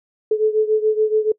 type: beating tone pair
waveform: sine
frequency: 429.9 / 436.9 Hz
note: A4 / A4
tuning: -40 / -12 cents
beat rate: 7 Hz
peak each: -16 / -19 dBFS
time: 0.31-1.32 s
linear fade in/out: 5 ms
effects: noise-tail reverb RT60 0.1 s tail -23 dB re dry